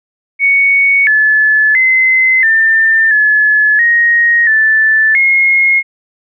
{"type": "tone with pitch steps", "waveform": "sine", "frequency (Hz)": [2226, 1727, 2054, 1792, 1713, 1875, 1757, 2154], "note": ["C#7", "A6", "C7", "A6", "A6", "A#6", "A6", "C7"], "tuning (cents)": [7, -33, -33, 31, -47, 10, -3, 50], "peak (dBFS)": -6, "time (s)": [0.39, 5.83], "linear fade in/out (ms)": 50, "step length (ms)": 680, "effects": []}